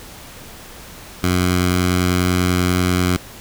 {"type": "tone with notch filter", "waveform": "10% pulse", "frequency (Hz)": 90.2, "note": "F#2", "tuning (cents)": -44, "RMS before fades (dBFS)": -17, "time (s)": [1.23, 3.17], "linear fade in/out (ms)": 10, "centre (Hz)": 520, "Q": 1.2, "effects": ["pink hiss -38 dBFS RMS until 3.4 s"]}